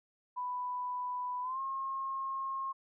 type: tone with pitch glide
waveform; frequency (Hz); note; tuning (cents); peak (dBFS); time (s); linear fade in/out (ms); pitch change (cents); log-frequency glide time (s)
sine; 992 to 1075.6; B5 to C6; +7 to +47; -34; 0.36-2.73; 20; +140; 1.42-1.6
effects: none